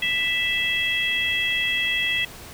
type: harmonic tone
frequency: 659.3 Hz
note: E5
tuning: in tune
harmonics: 3 / 4 / 5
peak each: -25 / -25 / -25 dBFS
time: 0.02-2.25 s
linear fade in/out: 5 ms
effects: pink hiss -41 dBFS RMS until 2.53 s